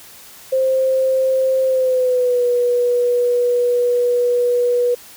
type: tone with pitch glide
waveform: sine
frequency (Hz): 525 to 487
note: C5 to B4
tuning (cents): +6 to -24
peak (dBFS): -13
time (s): 0.52-4.95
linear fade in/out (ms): 10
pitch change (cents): -130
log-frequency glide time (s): 1.65-2.46
effects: white hiss -41 dBFS RMS until 5.16 s